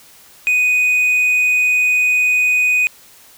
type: tone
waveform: triangle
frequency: 2489 Hz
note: D#7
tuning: in tune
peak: -10 dBFS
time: 0.47-2.87 s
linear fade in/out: 0 ms
effects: white hiss -45 dBFS RMS until 3.37 s